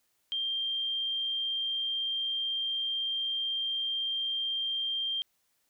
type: tone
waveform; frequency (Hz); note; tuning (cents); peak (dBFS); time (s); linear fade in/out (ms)
sine; 3179; G7; +24; -29; 0.32-5.22; 0
effects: white hiss -74 dBFS RMS until 5.69 s